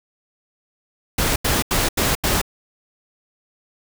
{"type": "noise bursts", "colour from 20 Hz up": "pink", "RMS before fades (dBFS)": -19, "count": 5, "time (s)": [1.18, 2.416], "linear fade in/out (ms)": 5, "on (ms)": 180, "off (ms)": 84, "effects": []}